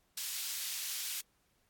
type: high-pass noise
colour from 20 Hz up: pink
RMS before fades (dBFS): -39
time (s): 0.17-1.21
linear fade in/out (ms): 5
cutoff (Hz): 3400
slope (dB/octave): 12
effects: pink hiss -74 dBFS RMS until 1.69 s + AAC 64 kbps